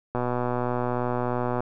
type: click train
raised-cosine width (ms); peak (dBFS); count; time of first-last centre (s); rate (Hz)
1; -13; 180; 0.15-1.605; 123
effects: none